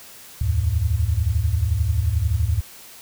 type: tone cluster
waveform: sine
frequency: 72.6 / 84 / 106.1 Hz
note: D2 / E2 / G#2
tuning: -19 / +33 / +38 cents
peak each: -22 dBFS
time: 0.41-2.61 s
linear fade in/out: 5 ms
effects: white hiss -43 dBFS RMS until 3.01 s